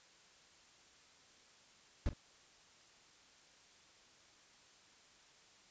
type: noise with echo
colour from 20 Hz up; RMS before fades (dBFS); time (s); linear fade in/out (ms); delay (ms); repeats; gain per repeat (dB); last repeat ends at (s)
brown; -33; 2.06-2.09; 0; 44; 1; -15; 2.134
effects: white hiss -64 dBFS RMS until 5.7 s + resampled to 16000 Hz